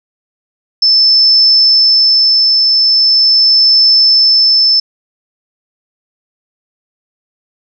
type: tone with tremolo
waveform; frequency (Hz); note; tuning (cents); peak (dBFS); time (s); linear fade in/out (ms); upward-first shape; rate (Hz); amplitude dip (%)
sine; 5274; E8; 0; -4; 0.82-4.8; 5; triangle; 0.41; 25
effects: none